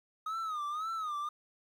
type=tone with vibrato; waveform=triangle; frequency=1251 Hz; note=D#6; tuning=9 cents sharp; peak=-32 dBFS; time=0.26-1.29 s; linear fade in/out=5 ms; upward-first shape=sine; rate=1.9 Hz; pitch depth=120 cents each way; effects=11-bit